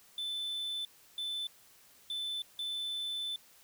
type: tone bursts at uneven times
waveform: triangle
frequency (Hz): 3520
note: A7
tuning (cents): 0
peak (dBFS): -33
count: 4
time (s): 0.18-0.85 / 1.18-1.47 / 2.1-2.42 / 2.59-3.36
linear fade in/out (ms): 2
effects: white hiss -61 dBFS RMS until 3.63 s